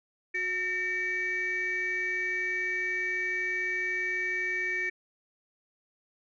sine tone cluster, 366.1 / 1817 / 2285 Hz, F#4 / A#6 / D7, -18 / -45 / -48 cents, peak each -39 / -30 / -30 dBFS, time 0.34-4.9 s, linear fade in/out 10 ms, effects tanh soft clip ceiling -22 dBFS

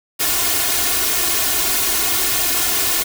white noise with comb filter, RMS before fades -18 dBFS, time 0.19-3.04 s, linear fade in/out 20 ms, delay 2.8 ms, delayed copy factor +0.9, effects none

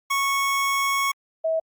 25% pulse / sine tone pair in turn, 1104 / 645.7 Hz, C#6 / E5, -7 / -36 cents, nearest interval major sixth, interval 929 cents, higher first, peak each -17 / -20 dBFS, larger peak first, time 0.1-1.12 / 1.44-1.6 s, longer first, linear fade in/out 10 ms, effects Opus 48 kbps

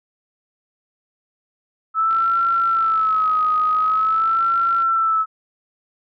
sine tone with vibrato, 1304 Hz, E6, 19 cents flat, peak -15 dBFS, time 1.94-5.26 s, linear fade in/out 50 ms, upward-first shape sine, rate 0.46 Hz, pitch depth 71 cents each way
click train, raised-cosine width 0.3 ms, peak -23 dBFS, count 145, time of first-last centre 2.11-4.822 s, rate 53.1 Hz
effects none

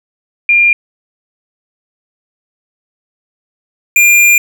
sine / square tone pair in turn, 2400 / 2400 Hz, D7 / D7, +37 / +37 cents, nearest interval unison, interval 0 cents, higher neither, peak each -5 dBFS, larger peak neither, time 0.49-0.73 / 3.96-4.38 s, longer second, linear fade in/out 2 ms, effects none

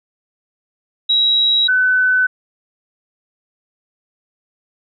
sine tone pair in turn, 3860 / 1507.3 Hz, B7 / F#6, -40 / +32 cents, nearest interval octave + major third, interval 1628 cents, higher first, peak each -11 dBFS, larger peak neither, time 1.09-1.68 / 1.68-2.27 s, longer neither, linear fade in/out 10 ms, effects none

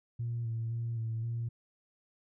sine tone with pitch steps, 117.8 / 114 / 116.4 / 112.8 / 116.7 Hz, A#2 / A#2 / A#2 / A2 / A#2, +19 / -38 / -2 / +44 / +2 cents, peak -31 dBFS, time 0.19-1.49 s, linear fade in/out 10 ms, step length 260 ms, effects tanh soft clip ceiling -28 dBFS

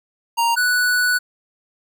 square tone pair in turn, 932.3 / 1479.9 Hz, A#5 / F#6, 0 / 0 cents, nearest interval minor sixth, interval 800 cents, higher second, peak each -16 dBFS, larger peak neither, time 0.37-0.56 / 0.56-1.19 s, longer second, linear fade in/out 20 ms, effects none

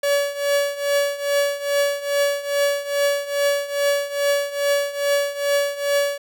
45% pulse tone with tremolo, 569 Hz, C#5, 45 cents sharp, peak -15 dBFS, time 0.03-6.18 s, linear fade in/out 5 ms, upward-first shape triangle, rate 2.4 Hz, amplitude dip 85%, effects none

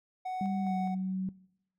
triangle tone with tremolo, 743 Hz, F#5, 7 cents sharp, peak -31 dBFS, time 0.25-0.95 s, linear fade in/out 10 ms, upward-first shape square, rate 2.4 Hz, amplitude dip 35%
sine tone with pitch glide, 196 to 188.23 Hz, G3 to F#3, 0 to +30 cents, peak -30 dBFS, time 0.41-1.29 s, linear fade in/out 2 ms, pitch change -70 cents, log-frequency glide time 0.62-0.74 s
effects noise-tail reverb RT60 0.8 s tail -22 dB re dry

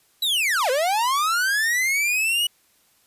45% pulse linear two-way sweep, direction down then up, 3998 to 487.1 to 2942 Hz, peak -19 dBFS, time 0.22-2.47 s, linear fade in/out 5 ms, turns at 0.7 s, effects white hiss -61 dBFS RMS until 3.06 s + resampled to 32000 Hz

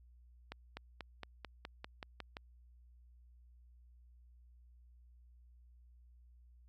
accelerating click train, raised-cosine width 0.3 ms, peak -28 dBFS, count 10, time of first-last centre 0.52-2.369 s, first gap 250 ms, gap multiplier 0.95, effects added 60 Hz sine -59 dBFS peak until 6.68 s

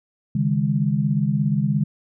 sine chord, C# suspended second, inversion none, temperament equal with one note detuned, 138.59 / 155.56 / 204.2 Hz, C#3 / D#3 / G#3, 0 / 0 / -29 cents, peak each -22 dBFS, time 0.35-1.84 s, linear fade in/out 5 ms, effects none

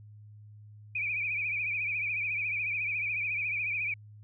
sine tone with vibrato, 2400 Hz, D7, 37 cents sharp, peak -29 dBFS, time 0.95-3.94 s, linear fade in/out 5 ms, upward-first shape triangle, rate 14 Hz, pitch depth 110 cents each way, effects added 105 Hz sine -48 dBFS peak until 4.23 s

